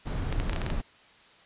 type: noise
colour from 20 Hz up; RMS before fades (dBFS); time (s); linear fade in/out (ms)
brown; -30; 0.05-0.82; 20
type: clicks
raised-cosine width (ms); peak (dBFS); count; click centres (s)
0.3; -17; 8; 0.326 / 0.4 / 0.496 / 0.532 / 0.562 / 0.617 / 0.664 / 0.702
effects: white hiss -56 dBFS RMS until 1.45 s + resampled to 8000 Hz